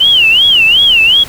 sine tone with vibrato, 2960 Hz, F#7, in tune, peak -4 dBFS, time 0-1.24 s, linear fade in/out 10 ms, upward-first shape sine, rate 2.7 Hz, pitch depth 210 cents each way, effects pink hiss -29 dBFS RMS until 1.28 s

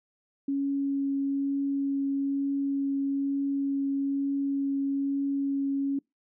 sine tone with vibrato, 277.2 Hz, C#4, in tune, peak -25 dBFS, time 0.48-5.99 s, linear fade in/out 5 ms, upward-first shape triangle, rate 1.1 Hz, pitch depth 8 cents each way, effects noise-tail reverb RT60 0.2 s tail -26 dB re dry

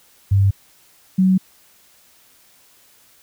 sine tone pair in turn, 98.4 / 187.43 Hz, G2 / F#3, +7 / +23 cents, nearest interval major seventh, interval 1116 cents, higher second, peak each -11 dBFS, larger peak neither, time 0.31-0.51 / 1.18-1.38 s, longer neither, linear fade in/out 10 ms, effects white hiss -53 dBFS RMS until 3.22 s

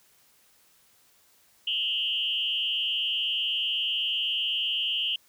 sine tone with frequency modulation, 2992 Hz, F#7, 19 cents sharp, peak -25 dBFS, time 1.67-5.16 s, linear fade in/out 5 ms, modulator 152 Hz, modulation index 1.4, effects white hiss -62 dBFS RMS until 5.28 s

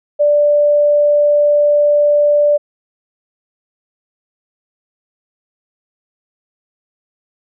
sine tone, 587.3 Hz, D5, in tune, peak -8 dBFS, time 0.19-2.58 s, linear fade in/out 20 ms, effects none

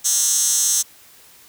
10% pulse tone with high-pass filter, 236.9 Hz, A#3, 28 cents sharp, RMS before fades -18 dBFS, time 0.04-0.83 s, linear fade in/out 20 ms, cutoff 6800 Hz, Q 4.1, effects white hiss -48 dBFS RMS until 1.48 s

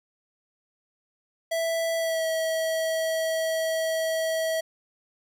square tone with pitch glide, 659.3 to 645.7 Hz, E5 to E5, 0 to -36 cents, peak -25 dBFS, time 1.51-4.61 s, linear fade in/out 10 ms, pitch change -36 cents, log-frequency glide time 1.97-2.26 s, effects 10-bit

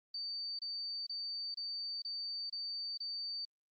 sine tone bursts, 4594 Hz, D8, 39 cents flat, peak -38 dBFS, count 7, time 0.14-3.452 s, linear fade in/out 5 ms, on 450 ms, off 27 ms, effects Opus 24 kbps

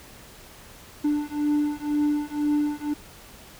triangle beating tone pair, 294.6 / 296.6 Hz, D4 / D4, +6 / +17 cents, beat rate 2 Hz, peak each -23 / -23 dBFS, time 1.04-2.94 s, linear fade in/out 10 ms, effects pink hiss -47 dBFS RMS until 3.59 s

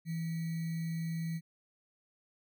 sine tone with sample-and-hold, 164.4 Hz, E3, 4 cents flat, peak -33 dBFS, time 0.05-1.41 s, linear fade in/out 50 ms, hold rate 2100 Hz, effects none

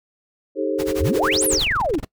sine chord, A half-diminished seventh, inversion second, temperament equal with one note detuned, 311.1 / 392 / 440 / 536.1 Hz, Eb4 / G4 / A4 / C5, 0 / 0 / 0 / +42 cents, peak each -25 dBFS, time 0.55-1.61 s, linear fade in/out 50 ms
pink noise with tremolo, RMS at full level -29 dBFS, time 0.78-1.67 s, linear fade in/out 20 ms, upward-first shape sine, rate 11 Hz, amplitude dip 95%
sine exponential two-way sweep, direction up then down, 58.2 to 11930 to 264.7 Hz, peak -18 dBFS, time 1-1.99 s, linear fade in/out 10 ms, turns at 1.45 s
brown noise bursts, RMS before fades -27 dBFS, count 12, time 1.52-2.049 s, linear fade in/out 5 ms, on 23 ms, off 23 ms
effects noise-tail reverb RT60 0.1 s tail -22 dB re dry

